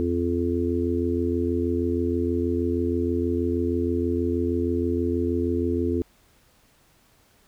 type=harmonic tone; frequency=86.3 Hz; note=F2; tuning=20 cents flat; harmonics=1 / 3 / 4 / 5; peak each=-28 / -26 / -26 / -29 dBFS; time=0-6.02 s; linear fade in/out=0 ms; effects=pink hiss -60 dBFS RMS until 7.47 s